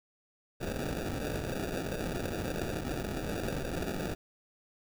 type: noise with sample-and-hold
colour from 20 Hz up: violet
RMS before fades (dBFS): -35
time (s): 0.6-4.15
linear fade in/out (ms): 20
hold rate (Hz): 1050
effects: none